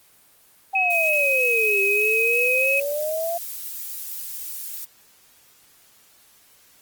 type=exponential two-way sweep; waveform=sine; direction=down then up; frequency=783 to 392 to 689 Hz; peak=-23 dBFS; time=0.73-3.38 s; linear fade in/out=10 ms; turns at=1.81 s
type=tone with vibrato; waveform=sine; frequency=2545 Hz; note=D#7; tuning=39 cents sharp; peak=-18 dBFS; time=0.75-2.8 s; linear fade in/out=5 ms; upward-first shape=sine; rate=3.2 Hz; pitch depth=11 cents each way
type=noise; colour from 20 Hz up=violet; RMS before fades=-32 dBFS; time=0.9-4.85 s; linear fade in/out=5 ms
effects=white hiss -55 dBFS RMS until 6.81 s + Opus 24 kbps